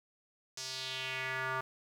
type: tone with band-pass filter sweep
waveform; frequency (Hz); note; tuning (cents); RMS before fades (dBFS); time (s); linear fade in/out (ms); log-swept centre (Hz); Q
square; 130.81; C3; 0; -38; 0.57-1.61; 5; 5900 to 1200; 2.6
effects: 10-bit